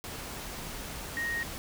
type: tone in noise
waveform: sine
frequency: 1868 Hz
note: A#6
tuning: 3 cents sharp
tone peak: -30 dBFS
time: 1.17-1.43 s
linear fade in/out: 0 ms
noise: pink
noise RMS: -40 dBFS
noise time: 0.04-1.58 s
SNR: +7 dB
effects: none